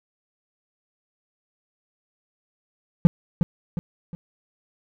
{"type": "tone with echo", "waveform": "triangle", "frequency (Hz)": 171.7, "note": "F3", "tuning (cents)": -29, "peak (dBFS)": -5, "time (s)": [3.05, 3.07], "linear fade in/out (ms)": 0, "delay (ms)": 360, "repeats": 3, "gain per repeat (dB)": -8, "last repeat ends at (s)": 4.15, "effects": []}